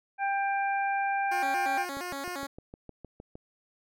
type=harmonic tone; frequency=792 Hz; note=G5; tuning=18 cents sharp; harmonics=1 / 2 / 3; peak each=-27 / -33 / -37 dBFS; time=0.18-1.86 s; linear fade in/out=50 ms
type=tone with vibrato; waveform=10% pulse; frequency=314.5 Hz; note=D#4; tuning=19 cents sharp; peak=-26 dBFS; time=1.31-2.47 s; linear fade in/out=10 ms; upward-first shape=square; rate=4.3 Hz; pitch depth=220 cents each way
type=click train; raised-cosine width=2 ms; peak=-30 dBFS; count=10; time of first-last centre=1.97-3.355 s; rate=6.5 Hz
effects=none